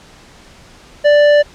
sine tone with tanh clipping, 587.3 Hz, D5, in tune, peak -8 dBFS, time 1.04-1.43 s, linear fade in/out 20 ms, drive 12 dB, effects pink hiss -42 dBFS RMS until 1.54 s + low-pass 7000 Hz 12 dB/octave

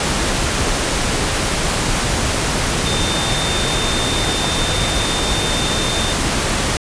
sine tone in noise, 3612 Hz, A7, 45 cents sharp, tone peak -23 dBFS, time 2.86-6.13 s, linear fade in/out 2 ms, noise pink, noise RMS -18 dBFS, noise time 0-6.77 s, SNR -8 dB, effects resampled to 22050 Hz

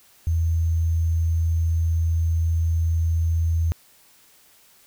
sine tone with sample-and-hold, 82.41 Hz, E2, in tune, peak -18 dBFS, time 0.27-3.72 s, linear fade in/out 0 ms, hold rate 6300 Hz, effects white hiss -55 dBFS RMS until 4.86 s

